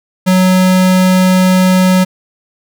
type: tone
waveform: square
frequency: 185.1 Hz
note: F#3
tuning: 1 cent sharp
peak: -7 dBFS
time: 0.26-2.05 s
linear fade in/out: 20 ms
effects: none